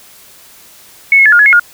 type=tone with pitch steps; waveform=sine; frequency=2203 / 2175 / 1718 / 1422 / 1692 / 2166 / 1424 Hz; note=C#7 / C#7 / A6 / F6 / G#6 / C#7 / F6; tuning=-11 / -33 / -42 / +31 / +32 / -41 / +33 cents; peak=-3 dBFS; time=1.12-1.596 s; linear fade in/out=2 ms; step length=68 ms; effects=white hiss -40 dBFS RMS until 1.73 s